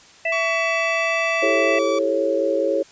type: harmonic tone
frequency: 661 Hz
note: E5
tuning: 5 cents sharp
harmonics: 1 / 3 / 4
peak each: -23 / -24 / -24 dBFS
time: 0.25-1.79 s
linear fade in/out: 5 ms
type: tone with pitch glide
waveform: sawtooth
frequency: 1135 to 1152.2 Hz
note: C#6 to D6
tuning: +41 to -33 cents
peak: -22 dBFS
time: 0.32-1.99 s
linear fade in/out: 5 ms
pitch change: +26 cents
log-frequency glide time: 0.52-1.17 s
type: chord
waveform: sine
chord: A dominant seventh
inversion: second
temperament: just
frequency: 330 / 396 / 440 / 550 Hz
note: E4 / G4 / A4 / C#5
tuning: +2 / +18 / 0 / -14 cents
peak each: -25 / -25 / -25 / -20 dBFS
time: 1.42-2.83 s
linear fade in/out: 10 ms
effects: white hiss -48 dBFS RMS until 2.91 s + resampled to 16000 Hz